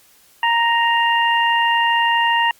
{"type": "harmonic tone", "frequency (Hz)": 932.3, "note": "A#5", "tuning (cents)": 0, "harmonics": [1, 2, 3], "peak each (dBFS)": [-16, -19, -21], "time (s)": [0.43, 2.51], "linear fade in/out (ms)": 2, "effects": ["white hiss -52 dBFS RMS until 2.59 s", "Opus 48 kbps"]}